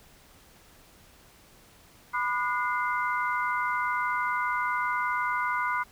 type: tone cluster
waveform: sine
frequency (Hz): 993 / 1206 / 1454 / 2081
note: B5 / D6 / F#6 / C7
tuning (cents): +9 / +46 / -31 / -10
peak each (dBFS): -29 / -32 / -31 / -34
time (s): 2.13-5.84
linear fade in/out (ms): 20
effects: pink hiss -56 dBFS RMS until 5.91 s